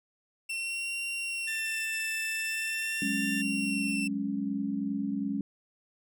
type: tone with vibrato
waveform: 40% pulse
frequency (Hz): 2700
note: E7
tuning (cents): +41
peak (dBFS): -31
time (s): 0.49-4.08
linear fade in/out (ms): 10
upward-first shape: sine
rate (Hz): 0.44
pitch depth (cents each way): 35
type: tone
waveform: 40% pulse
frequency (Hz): 1776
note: A6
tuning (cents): +16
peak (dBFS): -35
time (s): 1.47-3.42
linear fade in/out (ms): 10
type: chord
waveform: sine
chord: F# suspended second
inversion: none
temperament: equal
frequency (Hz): 185 / 207.7 / 277.2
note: F#3 / G#3 / C#4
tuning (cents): 0 / 0 / 0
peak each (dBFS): -38 / -32 / -32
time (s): 3.02-5.41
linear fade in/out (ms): 2
effects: none